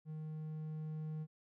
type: tone with level ramp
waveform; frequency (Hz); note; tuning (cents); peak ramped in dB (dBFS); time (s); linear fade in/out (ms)
triangle; 155.56; D#3; 0; -40 to -37; 0.05-1.27; 50
effects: none